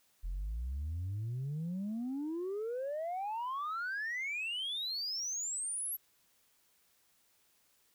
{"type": "exponential sweep", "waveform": "sine", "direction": "up", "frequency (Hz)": [41.14, 11840], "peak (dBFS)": -33, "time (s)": [0.23, 5.97], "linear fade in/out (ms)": 20, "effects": ["tanh soft clip ceiling -33 dBFS", "white hiss -71 dBFS RMS until 7.94 s"]}